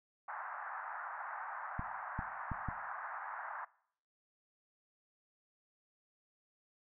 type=band-pass noise; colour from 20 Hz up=pink; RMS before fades=-44 dBFS; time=0.28-3.65 s; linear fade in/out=5 ms; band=750 to 1700 Hz; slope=48 dB/octave
type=clicks; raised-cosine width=5 ms; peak=-26 dBFS; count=4; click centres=1.794 / 2.191 / 2.517 / 2.687 s
effects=noise-tail reverb RT60 0.6 s tail -21 dB re dry